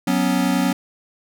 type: chord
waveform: square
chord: F# suspended fourth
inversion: none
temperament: equal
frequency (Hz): 185 / 246.9 / 277.2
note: F#3 / B3 / C#4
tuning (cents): 0 / 0 / 0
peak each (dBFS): -22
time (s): 0.07-0.73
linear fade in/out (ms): 5
effects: none